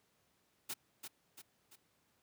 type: noise with echo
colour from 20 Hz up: white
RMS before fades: -41 dBFS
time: 0.69-0.74 s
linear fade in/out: 10 ms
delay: 340 ms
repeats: 3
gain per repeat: -6 dB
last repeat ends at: 1.76 s
effects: pink hiss -75 dBFS RMS until 2.22 s + high-pass 100 Hz 12 dB/octave